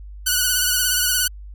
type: tone with vibrato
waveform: 5% pulse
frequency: 1480 Hz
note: F#6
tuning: in tune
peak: -6 dBFS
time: 0.26-1.28 s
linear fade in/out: 10 ms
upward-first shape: triangle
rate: 17 Hz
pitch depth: 51 cents each way
effects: added 50 Hz sine -34 dBFS peak until 1.54 s